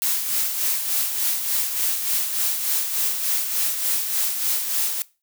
blue noise with tremolo, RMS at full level -21 dBFS, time 0.02-5.02 s, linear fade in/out 0 ms, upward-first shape sine, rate 3.4 Hz, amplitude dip 50%, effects noise-tail reverb RT60 0.3 s tail -20 dB re dry

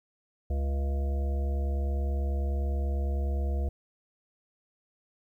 harmonic tone, 69.3 Hz, C#2, in tune, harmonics 1 / 3 / 5 / 7 / 9 / 10, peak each -26 / -42 / -44 / -43 / -46 / -46 dBFS, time 0.5-3.69 s, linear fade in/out 5 ms, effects 11-bit

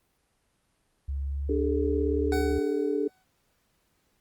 sine tone with pitch glide, 69.3 to 73.42 Hz, C#2 to D2, 0 to 0 cents, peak -28 dBFS, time 1.08-2.59 s, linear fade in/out 10 ms, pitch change +100 cents, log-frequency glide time 1.27-1.83 s
sine chord, D suspended fourth, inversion none, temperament equal with one note detuned, 293.7 / 401.9 / 440 Hz, D4 / G4 / A4, 0 / +43 / 0 cents, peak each -29 dBFS, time 1.49-3.08 s, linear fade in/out 5 ms
25% pulse tone with exponential decay, 750 Hz, F#5, 23 cents sharp, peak -26 dBFS, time 2.32-3.24 s, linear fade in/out 2 ms, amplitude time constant 200 ms
effects pink hiss -71 dBFS RMS until 4.2 s + Opus 32 kbps

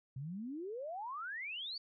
sine exponential sweep, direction up, 125.2 to 4654 Hz, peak -40 dBFS, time 0.16-1.78 s, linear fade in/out 5 ms, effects none

